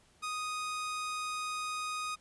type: tone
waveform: sawtooth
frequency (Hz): 1244.5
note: D#6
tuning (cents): 0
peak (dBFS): -31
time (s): 0.22-2.16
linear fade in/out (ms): 20
effects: pink hiss -65 dBFS RMS until 2.2 s + resampled to 24000 Hz